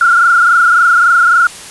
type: tone with frequency modulation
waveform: sine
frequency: 1396.9 Hz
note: F6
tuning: in tune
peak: -5 dBFS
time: 0.01-1.47 s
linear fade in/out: 2 ms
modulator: 23.6 Hz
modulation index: 2.4
effects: white hiss -30 dBFS RMS until 1.7 s + resampled to 24000 Hz